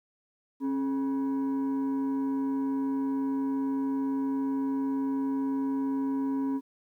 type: tone with frequency modulation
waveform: sine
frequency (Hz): 271.3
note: C#4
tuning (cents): -37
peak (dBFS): -25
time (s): 0.6-6.61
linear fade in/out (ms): 50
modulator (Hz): 697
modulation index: 0.36
effects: tanh soft clip ceiling -23 dBFS + 11-bit